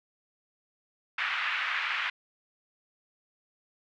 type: band-pass noise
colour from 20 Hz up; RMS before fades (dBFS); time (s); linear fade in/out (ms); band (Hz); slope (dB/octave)
pink; -31; 1.18-2.1; 5; 1300 to 2800; 24
effects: none